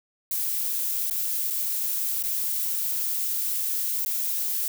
violet noise with dropouts, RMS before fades -27 dBFS, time 0.31-4.68 s, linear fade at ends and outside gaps 1 ms, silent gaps 1.099-1.109 / 1.502-1.506 / 2.227-2.237 / 4.049-4.06 s, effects none

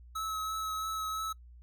square tone with vibrato, 1292 Hz, E6, 35 cents flat, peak -34 dBFS, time 0.15-1.33 s, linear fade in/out 10 ms, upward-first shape triangle, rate 3 Hz, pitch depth 18 cents each way, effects noise-tail reverb RT60 0.1 s tail -22 dB re dry + added 60 Hz sine -50 dBFS peak until 1.62 s

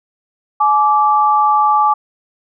sine tone pair together, 849 / 1168 Hz, G#5 / D6, +38 / -10 cents, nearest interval tritone, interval 552 cents, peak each -12 dBFS, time 0.6-1.94 s, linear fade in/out 10 ms, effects none

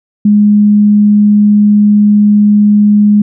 sine tone, 207.7 Hz, G#3, in tune, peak -3 dBFS, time 0.25-3.22 s, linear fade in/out 5 ms, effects none

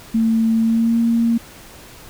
sine tone with pitch glide, 225.2 to 231.5 Hz, A3 to A#3, +40 to -12 cents, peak -13 dBFS, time 0.14-1.38 s, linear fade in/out 10 ms, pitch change +48 cents, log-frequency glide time 0.62-0.98 s, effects pink hiss -41 dBFS RMS until 2.09 s

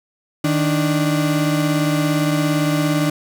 35% pulse tone pair together, 155.58 / 293.7 Hz, D#3 / D4, 0 / 0 cents, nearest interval major seventh, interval 1100 cents, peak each -17 dBFS, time 0.44-3.1 s, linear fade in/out 5 ms, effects none

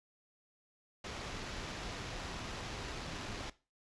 pink noise with sample-and-hold, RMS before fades -43 dBFS, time 1.04-3.5 s, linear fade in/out 5 ms, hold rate 8820 Hz, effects noise-tail reverb RT60 0.3 s tail -18 dB re dry + resampled to 22050 Hz

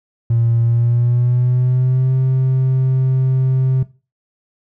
triangle tone with pitch glide, 116.5 to 130.77 Hz, A#2 to C3, -1 to -1 cents, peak -9 dBFS, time 0.3-3.83 s, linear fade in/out 5 ms, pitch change +200 cents, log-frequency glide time 0.62-2.13 s, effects noise-tail reverb RT60 0.3 s tail -19 dB re dry + tanh soft clip ceiling -7 dBFS

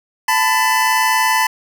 25% pulse tone pair together, 881.6 / 1002 Hz, A5 / B5, +3 / +25 cents, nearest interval major second, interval 222 cents, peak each -12 dBFS, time 0.28-1.47 s, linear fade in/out 5 ms, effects none

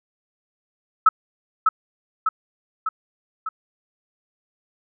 sine tone with echo, 1300 Hz, E6, 24 cents flat, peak -8 dBFS, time 1.06-1.09 s, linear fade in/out 5 ms, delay 600 ms, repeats 4, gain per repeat -4 dB, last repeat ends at 3.49 s, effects none

